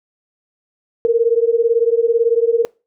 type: beating tone pair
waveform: sine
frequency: 455.5 / 473.5 Hz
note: A#4 / A#4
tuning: -40 / +27 cents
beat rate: 18 Hz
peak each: -14 / -15 dBFS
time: 1.05-2.65 s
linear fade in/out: 0 ms
effects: noise-tail reverb RT60 0.3 s tail -24 dB re dry